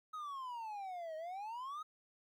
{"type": "exponential two-way sweep", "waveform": "triangle", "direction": "down then up", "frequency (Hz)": [1280, 620, 1280], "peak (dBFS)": -40, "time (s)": [0.13, 1.83], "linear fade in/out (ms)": 10, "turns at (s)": 1.16, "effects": ["13-bit"]}